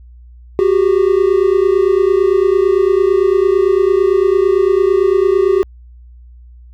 triangle tone pair together, 370.4 / 399.3 Hz, F#4 / G4, +2 / +32 cents, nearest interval minor second, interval 130 cents, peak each -10 dBFS, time 0.59-5.63 s, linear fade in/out 0 ms, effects added 60 Hz sine -36 dBFS peak until 6.73 s

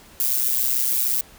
violet noise with amplitude modulation, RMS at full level -18 dBFS, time 0.2-1.21 s, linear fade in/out 2 ms, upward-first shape sine, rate 127 Hz, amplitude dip 75%, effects pink hiss -48 dBFS RMS until 1.38 s

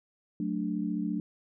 sine chord, D major, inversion first, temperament equal, 185 / 220 / 293.7 Hz, F#3 / A3 / D4, 0 / 0 / 0 cents, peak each -33 dBFS, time 0.4-1.2 s, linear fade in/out 2 ms, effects none

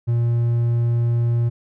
triangle tone, 118.1 Hz, A#2, 23 cents sharp, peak -14 dBFS, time 0.07-1.5 s, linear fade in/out 20 ms, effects none

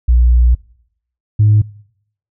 sine tone pair in turn, 60.1 / 105.79 Hz, B1 / G#2, -46 / +32 cents, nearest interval minor seventh, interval 978 cents, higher second, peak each -5 dBFS, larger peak neither, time 0.08-0.55 / 1.39-1.62 s, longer first, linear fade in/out 10 ms, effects noise-tail reverb RT60 0.7 s tail -23 dB re dry + tanh soft clip ceiling -3 dBFS

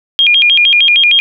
sine tone with vibrato, 2800 Hz, F7, 4 cents sharp, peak -5 dBFS, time 0.19-1.2 s, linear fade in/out 0 ms, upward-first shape square, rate 6.5 Hz, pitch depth 250 cents each way, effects none

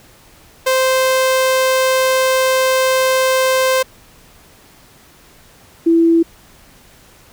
sawtooth / sine tone pair in turn, 521 / 332.3 Hz, C5 / E4, -7 / +14 cents, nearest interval minor sixth, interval 779 cents, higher first, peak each -8 / -8 dBFS, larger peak neither, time 0.66-3.83 / 5.86-6.23 s, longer first, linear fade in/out 10 ms, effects pink hiss -46 dBFS RMS until 7.32 s

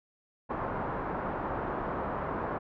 white low-pass noise, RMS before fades -34 dBFS, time 0.49-2.59 s, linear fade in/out 20 ms, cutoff 1200 Hz, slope 24 dB/octave, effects none

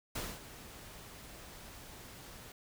pink noise with ADSR envelope, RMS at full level -38 dBFS, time 0.15-2.52 s, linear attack 8 ms, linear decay 230 ms, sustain -13 dB, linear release 3 ms, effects none

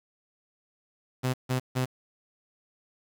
sawtooth tone bursts, 128.2 Hz, C3, 35 cents flat, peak -21 dBFS, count 3, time 1.23-1.86 s, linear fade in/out 20 ms, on 110 ms, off 150 ms, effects 8-bit

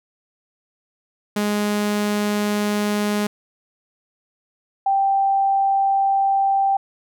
sawtooth / sine tone pair in turn, 207.7 / 784.2 Hz, G#3 / G5, 0 / 0 cents, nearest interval octave + major seventh, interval 2300 cents, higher second, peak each -15 dBFS, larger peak neither, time 1.36-3.27 / 4.86-6.77 s, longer neither, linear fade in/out 5 ms, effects none

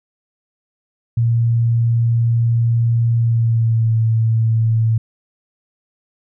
sine tone with pitch glide, 116.54 to 112.64 Hz, A#2 to A2, 0 to +41 cents, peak -12 dBFS, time 1.17-4.98 s, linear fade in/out 5 ms, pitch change -59 cents, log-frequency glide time 3.15-3.93 s, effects none

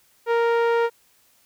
sawtooth tone with low-pass filter, 466.2 Hz, A#4, in tune, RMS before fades -20 dBFS, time 0.26-0.9 s, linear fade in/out 50 ms, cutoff 1800 Hz, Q 0.67, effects white hiss -60 dBFS RMS until 1.45 s

